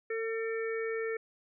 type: harmonic tone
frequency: 449.9 Hz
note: A4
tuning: 39 cents sharp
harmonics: 1 / 3 / 4 / 5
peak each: -32 / -45 / -41 / -43 dBFS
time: 0.1-1.17 s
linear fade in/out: 5 ms
effects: none